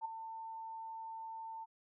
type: tone with ADSR envelope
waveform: sine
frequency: 897 Hz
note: A5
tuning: 33 cents sharp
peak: -34 dBFS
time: 0.01-1.66 s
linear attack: 41 ms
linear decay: 9 ms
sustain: -9 dB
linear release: 31 ms
effects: none